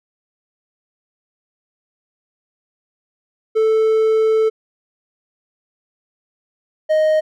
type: tone pair in turn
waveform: triangle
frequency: 440 / 622.3 Hz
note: A4 / D#5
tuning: 0 / 0 cents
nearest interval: tritone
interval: 600 cents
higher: second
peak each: -10 dBFS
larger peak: neither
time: 3.55-4.5 / 6.89-7.21 s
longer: first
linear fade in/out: 20 ms
effects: none